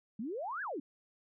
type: exponential two-way sweep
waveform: sine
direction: up then down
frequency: 199.6 to 1738 to 250.9 Hz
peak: -36 dBFS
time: 0.19-0.8 s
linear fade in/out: 5 ms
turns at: 0.62 s
effects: none